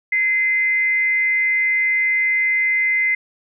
sine tone with frequency modulation, 2060 Hz, C7, 28 cents flat, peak -15 dBFS, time 0.12-3.15 s, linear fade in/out 5 ms, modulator 375 Hz, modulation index 0.21, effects none

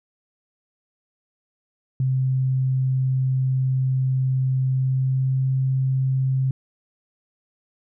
sine tone with pitch glide, 130.81 to 132.1 Hz, C3 to C3, 0 to +17 cents, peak -18 dBFS, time 2-6.51 s, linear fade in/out 2 ms, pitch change +17 cents, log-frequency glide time 4.69-5.5 s, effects none

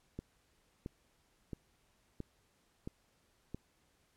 click train, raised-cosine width 3 ms, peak -28 dBFS, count 6, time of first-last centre 0.19-3.546 s, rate 1.49 Hz, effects pink hiss -73 dBFS RMS until 4.16 s + low-pass 12000 Hz 12 dB/octave

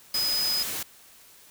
sine tone in noise, 5020 Hz, D#8, 15 cents sharp, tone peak -24 dBFS, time 0.14-0.63 s, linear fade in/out 5 ms, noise white, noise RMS -32 dBFS, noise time 0.14-0.83 s, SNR +5 dB, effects white hiss -53 dBFS RMS until 1.5 s

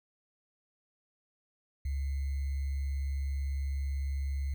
sine tone with sample-and-hold, 69 Hz, C#2, 7 cents flat, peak -30 dBFS, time 1.85-4.54 s, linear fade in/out 5 ms, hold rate 2100 Hz, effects none

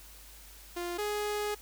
sawtooth tone pair in turn, 349.2 / 417 Hz, F4 / G#4, 0 / +7 cents, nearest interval minor third, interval 307 cents, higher second, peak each -30 / -27 dBFS, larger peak second, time 0.76-0.98 / 0.98-1.55 s, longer second, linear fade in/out 10 ms, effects added 50 Hz sine -53 dBFS peak until 1.61 s + white hiss -53 dBFS RMS until 1.61 s

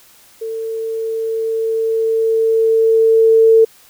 sine tone with level ramp, 448.4 Hz, A4, 33 cents sharp, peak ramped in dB -21 to -5 dBFS, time 0.41-3.65 s, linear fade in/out 10 ms, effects white hiss -47 dBFS RMS until 3.89 s

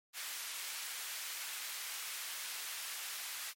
pink high-pass noise, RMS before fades -43 dBFS, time 0.13-3.54 s, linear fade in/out 50 ms, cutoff 1700 Hz, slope 12 dB/octave, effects MP3 64 kbps

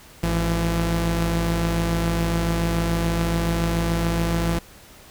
sawtooth tone pair together, 53.82 / 168.5 Hz, A1 / E3, -38 / +38 cents, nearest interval octave + minor sixth, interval 1976 cents, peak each -20 / -18 dBFS, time 0.23-4.59 s, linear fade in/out 5 ms, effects pink hiss -47 dBFS RMS until 5.1 s

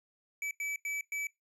square tone bursts at uneven times, 2300 Hz, D7, 37 cents flat, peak -34 dBFS, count 4, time 0.42-0.51 / 0.6-0.76 / 0.85-1.01 / 1.12-1.27 s, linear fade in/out 2 ms, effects noise-tail reverb RT60 0.2 s tail -23 dB re dry + low-pass 11000 Hz 12 dB/octave

